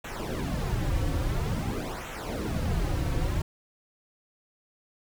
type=noise with flanger; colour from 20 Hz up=brown; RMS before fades=-29 dBFS; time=0.04-3.42 s; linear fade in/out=5 ms; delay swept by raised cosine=0.2 to 4.9 ms; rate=0.49 Hz; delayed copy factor=-0.8; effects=none